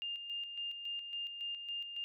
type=tone with tremolo; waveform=sine; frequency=2809 Hz; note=F7; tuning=9 cents sharp; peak=-37 dBFS; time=0.02-2.04 s; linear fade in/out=0 ms; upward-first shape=square; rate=3.6 Hz; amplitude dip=50%; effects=none